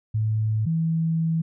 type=tone pair in turn; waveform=sine; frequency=108.9 / 162.99 Hz; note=A2 / E3; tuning=-17 / -19 cents; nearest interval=perfect fifth; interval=698 cents; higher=second; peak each=-20 dBFS; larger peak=neither; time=0.14-0.66 / 0.66-1.42 s; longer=second; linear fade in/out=10 ms; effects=none